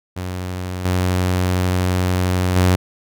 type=tone with level steps; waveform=sawtooth; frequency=91.3 Hz; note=F#2; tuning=23 cents flat; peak=-20 / -12 / -8 dBFS; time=0.16-2.76 s; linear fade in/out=10 ms; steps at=0.85 / 2.56 s; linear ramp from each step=5 ms; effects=none